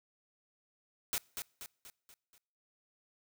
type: noise with echo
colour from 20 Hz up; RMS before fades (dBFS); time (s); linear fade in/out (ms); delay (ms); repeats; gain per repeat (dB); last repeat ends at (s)
white; -34; 1.13-1.18; 0; 240; 5; -6; 2.38
effects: noise-tail reverb RT60 0.7 s tail -26 dB re dry